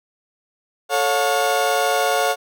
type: chord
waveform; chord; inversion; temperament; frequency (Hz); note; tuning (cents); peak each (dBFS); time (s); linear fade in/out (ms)
30% pulse; A augmented; none; equal with one note detuned; 440 / 554.4 / 716; A4 / C#5 / E#5; 0 / 0 / +43; -21 / -19 / -17; 0.89-2.36; 50
effects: none